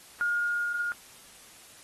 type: tone with level ramp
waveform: sine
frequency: 1424 Hz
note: F6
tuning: 33 cents sharp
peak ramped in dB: -24 to -28 dBFS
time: 0.21-0.92 s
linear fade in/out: 0 ms
effects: white hiss -52 dBFS RMS until 1.83 s + AAC 32 kbps